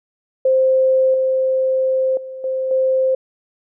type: tone with level steps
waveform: sine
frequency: 523.3 Hz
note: C5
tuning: in tune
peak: -11 / -14 / -28 / -18 / -13 dBFS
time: 0.45-3.15 s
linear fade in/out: 5 ms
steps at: 1.14 / 2.17 / 2.44 / 2.71 s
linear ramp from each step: 2 ms
effects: none